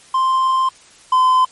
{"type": "tone pair in turn", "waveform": "triangle", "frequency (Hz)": [1046.5, 1025], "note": ["C6", "C6"], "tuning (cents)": [0, -36], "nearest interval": "unison", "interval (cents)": 36, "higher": "first", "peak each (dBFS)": [-11, -8], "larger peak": "second", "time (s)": [[0.14, 0.69], [1.12, 1.45]], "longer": "first", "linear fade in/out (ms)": 5, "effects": ["white hiss -46 dBFS RMS until 1.51 s", "MP3 48 kbps"]}